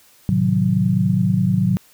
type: chord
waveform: sine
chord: A diminished seventh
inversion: none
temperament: equal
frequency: 110 / 130.81 / 155.56 / 185 Hz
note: A2 / C3 / Eb3 / Gb3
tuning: 0 / 0 / 0 / 0 cents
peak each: -21 / -22 / -22 / -17 dBFS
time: 0.29-1.77 s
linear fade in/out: 0 ms
effects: white hiss -52 dBFS RMS until 1.93 s